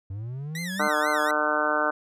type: linear sweep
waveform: triangle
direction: up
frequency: 92.8 to 210 Hz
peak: -29 dBFS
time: 0.1-0.88 s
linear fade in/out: 5 ms
type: tone with vibrato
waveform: sawtooth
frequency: 1864.7 Hz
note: A#6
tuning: in tune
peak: -29 dBFS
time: 0.55-1.31 s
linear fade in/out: 2 ms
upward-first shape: sine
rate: 4.1 Hz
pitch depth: 200 cents each way
type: harmonic tone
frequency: 151 Hz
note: D3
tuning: 48 cents sharp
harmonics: 2 / 3 / 4 / 5 / 6 / 7 / 8 / 9 / 10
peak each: -33 / -34 / -28 / -33 / -32 / -33 / -29 / -30 / -27 dBFS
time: 0.79-1.91 s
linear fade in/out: 10 ms
effects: resampled to 32000 Hz